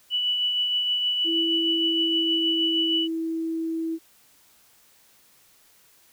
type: tone with tremolo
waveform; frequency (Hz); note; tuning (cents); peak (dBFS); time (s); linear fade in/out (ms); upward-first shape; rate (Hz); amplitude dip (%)
sine; 2960; F#7; 0; -20; 0.1-3.08; 50; triangle; 6.4; 35
type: tone with pitch glide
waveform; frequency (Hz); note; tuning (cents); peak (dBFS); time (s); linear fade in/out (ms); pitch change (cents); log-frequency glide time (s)
sine; 329.6 to 326; E4 to E4; 0 to -19; -25; 1.24-3.99; 50; -19; 1.56-3.18
effects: white hiss -58 dBFS RMS until 6.12 s